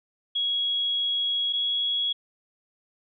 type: tone pair in turn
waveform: sine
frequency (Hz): 3322 / 3337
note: G#7 / G#7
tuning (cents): 0 / +8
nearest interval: unison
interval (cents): 8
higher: second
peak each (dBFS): -23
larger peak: neither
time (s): 0.35-1.53 / 1.53-2.13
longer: first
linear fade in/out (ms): 10
effects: none